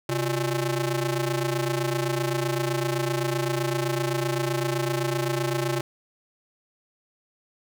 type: ring-modulated tone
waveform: sawtooth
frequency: 239.8 Hz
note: A#3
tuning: 49 cents sharp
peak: -17 dBFS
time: 0.09-5.81 s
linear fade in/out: 5 ms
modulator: 106 Hz
effects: none